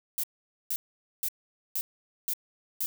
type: noise bursts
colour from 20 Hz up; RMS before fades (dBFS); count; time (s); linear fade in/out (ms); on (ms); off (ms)
violet; -30; 6; 0.18-2.86; 0; 55; 470
effects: none